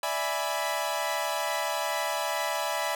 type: chord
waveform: sawtooth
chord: E dominant seventh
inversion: third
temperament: equal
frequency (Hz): 587.3 / 659.3 / 830.6 / 987.8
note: D5 / E5 / G#5 / B5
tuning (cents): 0 / 0 / 0 / 0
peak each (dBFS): -30 / -29 / -30 / -29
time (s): 0.03-2.95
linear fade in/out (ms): 2
effects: none